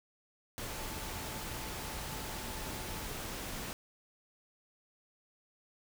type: tone in noise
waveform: sine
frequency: 876 Hz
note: A5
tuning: 8 cents flat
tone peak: -51 dBFS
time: 0.69-3.06 s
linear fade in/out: 0 ms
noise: pink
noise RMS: -41 dBFS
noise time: 0.58-3.73 s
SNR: -13 dB
effects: none